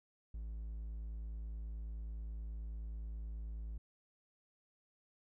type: tone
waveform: triangle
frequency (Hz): 54.7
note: A1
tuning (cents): -9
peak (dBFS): -39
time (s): 0.34-3.78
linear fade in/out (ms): 5
effects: none